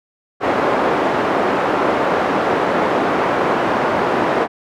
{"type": "band-pass noise", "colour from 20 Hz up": "pink", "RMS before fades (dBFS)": -17, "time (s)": [0.4, 4.48], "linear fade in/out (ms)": 50, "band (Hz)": [350, 1200], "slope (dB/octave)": 12, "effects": []}